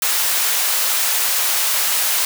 white high-pass noise, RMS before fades -18 dBFS, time 0.02-2.25 s, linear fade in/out 2 ms, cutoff 680 Hz, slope 12 dB/octave, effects none

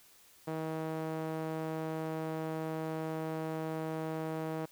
sawtooth tone with band-pass filter, 159.1 Hz, D#3, 39 cents sharp, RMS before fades -37 dBFS, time 0.47-4.66 s, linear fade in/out 10 ms, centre 550 Hz, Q 0.87, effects white hiss -61 dBFS RMS until 4.71 s

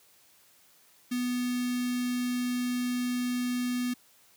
square tone with notch filter, 246.9 Hz, B3, in tune, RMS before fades -30 dBFS, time 1.11-3.94 s, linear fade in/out 10 ms, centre 780 Hz, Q 0.58, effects white hiss -61 dBFS RMS until 4.36 s + high-pass 80 Hz 12 dB/octave

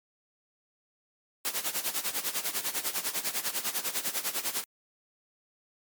white noise with tremolo, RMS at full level -29 dBFS, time 1.45-4.64 s, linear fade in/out 0 ms, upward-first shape sine, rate 10 Hz, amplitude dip 80%, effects high-pass 200 Hz 12 dB/octave + MP3 96 kbps

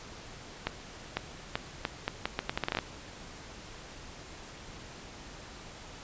accelerating click train, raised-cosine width 0.3 ms, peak -13 dBFS, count 15, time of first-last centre 0.67-2.788 s, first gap 500 ms, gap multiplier 0.77, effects pink hiss -47 dBFS RMS until 6.03 s + resampled to 16000 Hz

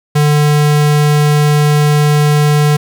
square tone, 148.5 Hz, D3, 20 cents sharp, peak -8 dBFS, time 0.15-2.77 s, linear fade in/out 10 ms, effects 8-bit

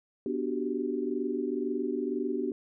sine chord, G major seventh, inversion first, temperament equal, 246.9 / 293.7 / 370 / 392 Hz, B3 / D4 / F#4 / G4, 0 / 0 / 0 / 0 cents, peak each -34 dBFS, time 0.26-2.52 s, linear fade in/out 2 ms, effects none

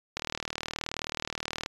click train, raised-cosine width 0.2 ms, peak -14 dBFS, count 59, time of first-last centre 0.17-1.661 s, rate 38.9 Hz, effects resampled to 24000 Hz

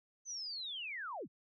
sine linear sweep, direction down, 6200 to 87.8 Hz, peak -40 dBFS, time 0.25-1.28 s, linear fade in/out 50 ms, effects none

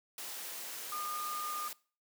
sine tone in noise, 1216 Hz, D#6, 40 cents flat, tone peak -37 dBFS, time 0.92-1.68 s, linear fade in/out 2 ms, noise white, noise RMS -43 dBFS, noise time 0.18-1.73 s, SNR +3 dB, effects noise-tail reverb RT60 0.4 s tail -22 dB re dry + high-pass 300 Hz 12 dB/octave

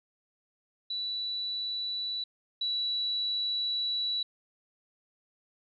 sine tone pair in turn, 3951 / 3933 Hz, B7 / B7, 0 / -8 cents, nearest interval unison, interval 8 cents, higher first, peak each -31 / -28 dBFS, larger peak second, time 0.9-2.24 / 2.61-4.23 s, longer second, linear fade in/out 5 ms, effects none

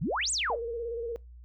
sine exponential two-way sweep, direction up then down, 123.47 to 8870 to 498.6 Hz, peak -27 dBFS, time 0.01-0.56 s, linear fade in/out 10 ms, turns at 0.31 s
sine tone with vibrato, 466.2 Hz, A#4, in tune, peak -31 dBFS, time 0.5-1.16 s, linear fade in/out 0 ms, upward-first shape square, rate 17 Hz, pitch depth 37 cents each way
effects noise-tail reverb RT60 0.2 s tail -22 dB re dry + added 60 Hz sine -46 dBFS peak until 1.44 s

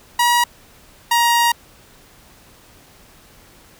sawtooth tone pair in turn, 959 / 943.1 Hz, A#5 / A#5, +49 / +20 cents, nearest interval unison, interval 29 cents, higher first, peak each -9 dBFS, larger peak neither, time 0.19-0.44 / 1.11-1.52 s, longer second, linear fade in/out 5 ms, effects pink hiss -48 dBFS RMS until 3.79 s

